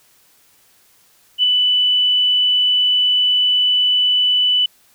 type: tone with ADSR envelope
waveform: sine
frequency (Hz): 2984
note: F#7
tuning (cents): +14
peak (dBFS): -9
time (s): 1.38-4.66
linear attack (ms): 54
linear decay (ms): 3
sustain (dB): -3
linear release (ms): 6
effects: white hiss -54 dBFS RMS until 4.94 s